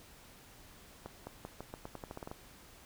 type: accelerating click train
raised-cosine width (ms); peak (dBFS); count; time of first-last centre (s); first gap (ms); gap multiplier
1; -28; 13; 1.06-2.314; 210; 0.86
effects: pink hiss -57 dBFS RMS until 2.85 s